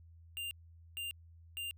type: tone bursts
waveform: square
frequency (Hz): 2794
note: F7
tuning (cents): 0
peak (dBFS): -39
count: 3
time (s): 0.37-1.71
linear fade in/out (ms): 0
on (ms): 140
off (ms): 460
effects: added 83 Hz sine -55 dBFS peak until 1.77 s